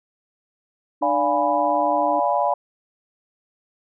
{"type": "tone", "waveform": "sine", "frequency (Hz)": 300, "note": "D4", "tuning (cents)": 37, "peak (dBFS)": -27, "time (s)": [1.01, 2.2], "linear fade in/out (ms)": 10}
{"type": "chord", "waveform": "sine", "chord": "D diminished seventh", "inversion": "none", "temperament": "equal with one note detuned", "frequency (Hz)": [579.9, 698.5, 830.6, 987.8], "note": ["D5", "F5", "Ab5", "Cb6"], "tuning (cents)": [-22, 0, 0, 0], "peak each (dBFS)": -23, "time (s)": [1.02, 2.54], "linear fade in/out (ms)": 5}
{"effects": []}